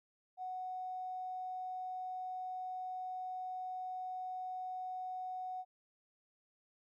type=tone with tanh clipping; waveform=triangle; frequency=740 Hz; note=F#5; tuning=in tune; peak=-39 dBFS; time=0.37-5.65 s; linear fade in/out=50 ms; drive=3 dB; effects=none